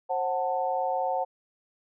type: chord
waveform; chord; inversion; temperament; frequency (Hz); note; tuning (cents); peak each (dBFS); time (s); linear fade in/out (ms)
sine; F# diminished; second; just; 532.8 / 740 / 888; C5 / F#5 / A5; +31 / 0 / +16; -30 / -28 / -31; 0.09-1.25; 20
effects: none